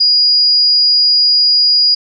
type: tone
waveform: sine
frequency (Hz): 4883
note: D#8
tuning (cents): -33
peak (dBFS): -7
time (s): 0-1.95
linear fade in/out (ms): 10
effects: none